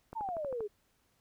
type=click train; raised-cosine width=1 ms; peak=-30 dBFS; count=7; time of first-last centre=0.13-0.606 s; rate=12.6 Hz
type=exponential sweep; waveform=sine; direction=down; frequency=932.3 to 399.8 Hz; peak=-34 dBFS; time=0.15-0.68 s; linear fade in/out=20 ms
effects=pink hiss -73 dBFS RMS until 1.2 s